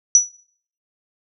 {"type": "tone with exponential decay", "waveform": "sine", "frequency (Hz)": 5900, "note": "F#8", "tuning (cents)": -6, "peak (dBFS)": -4, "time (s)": [0.15, 0.31], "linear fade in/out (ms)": 1, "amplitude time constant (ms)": 34, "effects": ["noise-tail reverb RT60 0.6 s tail -23 dB re dry"]}